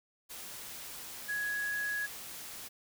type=tone in noise; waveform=sine; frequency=1671 Hz; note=G#6; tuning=10 cents sharp; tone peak=-32 dBFS; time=1.28-2.07 s; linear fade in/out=20 ms; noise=white; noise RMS=-45 dBFS; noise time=0.29-2.69 s; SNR=+10 dB; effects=none